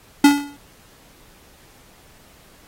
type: tone with exponential decay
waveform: square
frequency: 286.2 Hz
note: D4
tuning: 45 cents flat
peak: -6 dBFS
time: 0.24-0.57 s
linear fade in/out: 5 ms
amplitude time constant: 70 ms
effects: pink hiss -51 dBFS RMS until 2.67 s + AAC 48 kbps